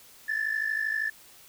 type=tone pair together; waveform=sine; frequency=1727 / 1779.7 Hz; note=A6 / A6; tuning=-33 / +19 cents; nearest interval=minor second; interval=52 cents; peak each=-28 dBFS; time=0.28-1.1 s; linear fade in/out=10 ms; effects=tanh soft clip ceiling -21 dBFS + white hiss -53 dBFS RMS until 1.48 s